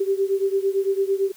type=beating tone pair; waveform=sine; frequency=387.6 / 396.5 Hz; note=G4 / G4; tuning=-20 / +20 cents; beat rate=8.9 Hz; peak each=-21 / -23 dBFS; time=0-1.32 s; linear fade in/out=10 ms; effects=white hiss -50 dBFS RMS until 1.36 s

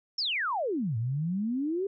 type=exponential two-way sweep; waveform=sine; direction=down then up; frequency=5588 to 108.2 to 405.9 Hz; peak=-27 dBFS; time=0.18-1.87 s; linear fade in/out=5 ms; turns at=0.97 s; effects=none

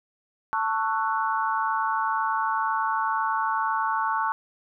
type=chord; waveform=sine; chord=F# minor seventh; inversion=first; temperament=just; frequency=888 / 1110 / 1332 / 1480 Hz; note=A5 / C#6 / E6 / F#6; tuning=+16 / +2 / +18 / 0 cents; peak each=-26 / -27 / -32 / -31 dBFS; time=0.53-4.32 s; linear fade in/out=0 ms; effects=none

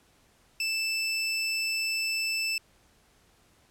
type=tone; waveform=25% pulse; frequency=2643 Hz; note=E7; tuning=4 cents sharp; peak=-23 dBFS; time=0.6-2.58 s; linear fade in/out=2 ms; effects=pink hiss -63 dBFS RMS until 3.7 s + low-pass 12000 Hz 12 dB/octave

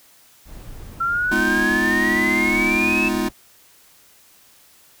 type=noise; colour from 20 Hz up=brown; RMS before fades=-37 dBFS; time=0.45-3.33 s; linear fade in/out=50 ms
type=exponential sweep; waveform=sine; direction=up; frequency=1350 to 2637 Hz; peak=-18 dBFS; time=1-3.09 s; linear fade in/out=10 ms
type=chord; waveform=square; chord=F half-diminished seventh; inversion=first; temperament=just; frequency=209.5 / 251.4 / 314.3 / 349.2 Hz; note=Ab3 / Cb4 / Eb4 / F4; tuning=+15 / +31 / +18 / 0 cents; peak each=-26 dBFS; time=1.31-3.29 s; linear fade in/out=10 ms
effects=white hiss -52 dBFS RMS until 5 s

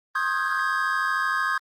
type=chord; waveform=triangle; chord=Ab major seventh; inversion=first; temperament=equal with one note detuned; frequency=1072.8 / 1244.5 / 1568 / 1661.2 Hz; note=C6 / Eb6 / G6 / Ab6; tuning=+43 / 0 / 0 / 0 cents; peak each=-26 dBFS; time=0.15-1.58 s; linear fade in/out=5 ms; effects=Opus 24 kbps

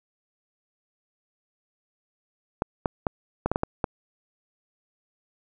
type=clicks; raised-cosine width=1 ms; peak=-9 dBFS; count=8; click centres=2.621 / 2.858 / 3.068 / 3.46 / 3.516 / 3.559 / 3.634 / 3.842 s; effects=none

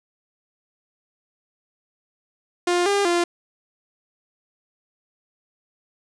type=tone with pitch steps; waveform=sawtooth; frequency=352.4 / 402.2 / 346.7 Hz; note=F4 / G4 / F4; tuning=+16 / +44 / -13 cents; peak=-14 dBFS; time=2.67-3.24 s; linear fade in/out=5 ms; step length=190 ms; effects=resampled to 22050 Hz + 8-bit

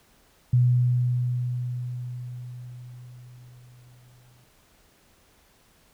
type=tone with exponential decay; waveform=sine; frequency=123.47 Hz; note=B2; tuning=in tune; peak=-15 dBFS; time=0.53-4.44 s; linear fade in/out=5 ms; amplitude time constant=850 ms; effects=pink hiss -60 dBFS RMS until 5.93 s

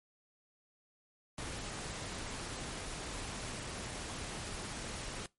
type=noise; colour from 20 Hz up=pink; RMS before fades=-42 dBFS; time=1.38-5.26 s; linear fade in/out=2 ms; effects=noise-tail reverb RT60 0.2 s tail -22 dB re dry + MP3 48 kbps

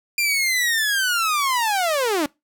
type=linear sweep; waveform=sawtooth; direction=down; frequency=2401 to 274.7 Hz; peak=-15 dBFS; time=0.18-2.26 s; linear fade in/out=2 ms; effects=noise-tail reverb RT60 0.2 s tail -23 dB re dry

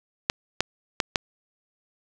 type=clicks; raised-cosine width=0.2 ms; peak=-3 dBFS; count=4; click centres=0.299 / 0.606 / 1.002 / 1.158 s; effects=none

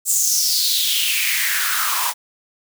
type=noise with high-pass filter sweep; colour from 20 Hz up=white; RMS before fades=-19 dBFS; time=0.05-2.14 s; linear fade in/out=50 ms; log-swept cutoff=7900 to 900 Hz; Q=4.7; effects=none

